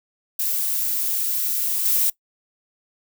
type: noise with level steps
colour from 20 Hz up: violet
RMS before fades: -23 / -19 dBFS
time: 0.39-2.1 s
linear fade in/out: 5 ms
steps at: 1.85 s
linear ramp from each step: 5 ms
effects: noise-tail reverb RT60 0.1 s tail -21 dB re dry